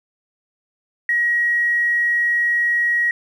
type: tone with tanh clipping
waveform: triangle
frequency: 1900 Hz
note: A#6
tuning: 33 cents sharp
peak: -15 dBFS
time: 1.09-3.11 s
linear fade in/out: 2 ms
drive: 3 dB
effects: none